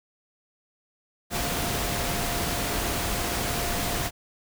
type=tone in noise; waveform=sine; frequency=698.5 Hz; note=F5; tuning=in tune; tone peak=-36 dBFS; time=1.3-4.11 s; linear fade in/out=50 ms; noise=pink; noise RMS=-28 dBFS; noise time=1.3-4.11 s; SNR=-11 dB; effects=none